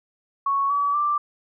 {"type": "tone with pitch steps", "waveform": "sine", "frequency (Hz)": [1108.7, 1142.5, 1177.3], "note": ["C#6", "D6", "D6"], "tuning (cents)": [0, -48, 4], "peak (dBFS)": -19, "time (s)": [0.46, 1.18], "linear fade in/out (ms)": 5, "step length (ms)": 240, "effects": []}